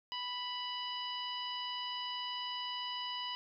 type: harmonic tone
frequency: 987.8 Hz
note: B5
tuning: in tune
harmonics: 1 / 2 / 3 / 4 / 5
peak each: -42 / -49 / -40 / -51 / -46 dBFS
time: 0.12-3.35 s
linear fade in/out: 0 ms
effects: none